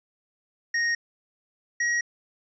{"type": "tone pair in turn", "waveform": "square", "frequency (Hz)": [1864.7, 1898.4], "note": ["A#6", "A#6"], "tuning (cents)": [0, 31], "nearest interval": "unison", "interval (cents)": 31, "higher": "second", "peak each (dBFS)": -23, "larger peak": "neither", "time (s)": [[0.74, 0.95], [1.8, 2.01]], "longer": "neither", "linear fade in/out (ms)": 5, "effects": ["resampled to 16000 Hz"]}